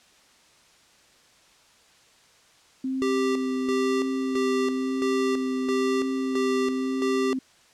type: tone with vibrato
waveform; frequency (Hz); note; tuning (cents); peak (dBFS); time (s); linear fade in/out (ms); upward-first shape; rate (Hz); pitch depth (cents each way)
sine; 261.6; C4; 0; -25; 2.84-7.39; 5; sine; 1; 19
type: tone with tremolo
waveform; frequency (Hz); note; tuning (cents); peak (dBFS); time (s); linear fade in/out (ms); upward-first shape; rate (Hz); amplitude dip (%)
square; 392.3; G4; +1; -24; 3.02-7.33; 0; square; 1.5; 60
effects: white hiss -57 dBFS RMS until 7.73 s + low-pass 7000 Hz 12 dB/octave